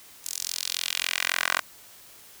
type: tone with high-pass filter sweep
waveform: 10% pulse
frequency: 43.65 Hz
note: F1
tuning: in tune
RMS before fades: -29 dBFS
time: 0.24-1.6 s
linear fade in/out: 10 ms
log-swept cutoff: 7200 to 1300 Hz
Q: 1.6
effects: white hiss -50 dBFS RMS until 2.4 s